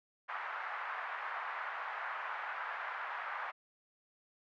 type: band-pass noise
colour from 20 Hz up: white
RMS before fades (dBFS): -41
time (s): 0.28-3.52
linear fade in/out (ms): 20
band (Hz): 790 to 1700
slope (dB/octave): 24
effects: none